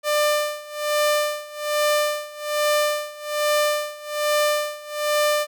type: tone with tremolo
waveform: sawtooth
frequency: 596 Hz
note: D5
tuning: 25 cents sharp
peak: -13 dBFS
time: 0.03-5.47 s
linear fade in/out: 50 ms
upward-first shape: sine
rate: 1.2 Hz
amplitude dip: 90%
effects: none